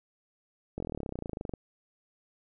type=slowing click train; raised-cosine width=2 ms; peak=-22 dBFS; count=25; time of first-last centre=0.78-1.537 s; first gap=22 ms; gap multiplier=1.03; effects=none